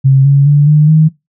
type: tone with pitch steps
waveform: sine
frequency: 134.8 / 139.96 / 145.31 / 150.87 / 156.64 Hz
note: C#3 / C#3 / D3 / D3 / D#3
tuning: -48 / +17 / -18 / +47 / +12 cents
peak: -3 dBFS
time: 0.04-1.09 s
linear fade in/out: 20 ms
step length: 210 ms
effects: noise-tail reverb RT60 0.2 s tail -21 dB re dry